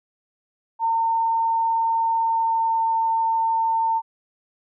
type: tone with pitch glide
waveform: sine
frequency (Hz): 909 to 903.2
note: A#5 to A5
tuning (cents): -44 to +45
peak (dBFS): -18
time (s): 0.79-4.02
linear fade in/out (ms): 50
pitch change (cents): -11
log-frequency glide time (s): 2.14-2.91
effects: none